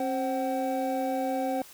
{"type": "tone cluster", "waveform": "triangle", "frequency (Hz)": [268.3, 527, 759], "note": ["C4", "C5", "F#5"], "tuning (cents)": [44, 12, 44], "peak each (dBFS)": -29, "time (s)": [0, 1.62], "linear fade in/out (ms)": 2, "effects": ["white hiss -50 dBFS RMS until 1.73 s"]}